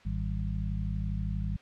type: harmonic tone with a mistuned harmonic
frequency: 52.4 Hz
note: G#1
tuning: 16 cents sharp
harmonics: 1 / 2 / 3 / 4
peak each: -32 / -35 / -37 / -38 dBFS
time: 0.05-1.57 s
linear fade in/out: 10 ms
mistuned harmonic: 4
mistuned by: -130 cents
effects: white hiss -57 dBFS RMS until 1.61 s + low-pass 3000 Hz 12 dB/octave